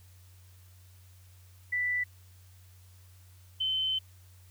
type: tone pair in turn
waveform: sine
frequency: 1978 / 3068 Hz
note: B6 / G7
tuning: +2 / -38 cents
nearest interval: minor sixth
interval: 760 cents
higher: second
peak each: -27 dBFS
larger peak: neither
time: 1.72-2.04 / 3.6-3.99 s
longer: second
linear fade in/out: 10 ms
effects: added 91 Hz sine -53 dBFS peak until 4.5 s + white hiss -63 dBFS RMS until 4.5 s